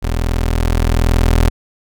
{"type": "tone with level ramp", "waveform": "25% pulse", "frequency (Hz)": 41.2, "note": "E1", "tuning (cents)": 0, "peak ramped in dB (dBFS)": [-12, -5], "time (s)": [0.02, 1.5], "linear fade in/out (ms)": 20, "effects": []}